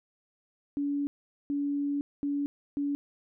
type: tone bursts at uneven times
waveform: sine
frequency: 285.3 Hz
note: C#4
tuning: 50 cents sharp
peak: -27 dBFS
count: 4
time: 0.77-1.07 / 1.5-2.01 / 2.23-2.46 / 2.77-2.95 s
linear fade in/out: 0 ms
effects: none